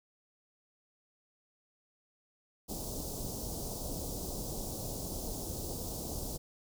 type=band-stop noise; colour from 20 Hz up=pink; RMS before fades=-39 dBFS; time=2.68-6.38 s; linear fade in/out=20 ms; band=750 to 4900 Hz; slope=24 dB/octave; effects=none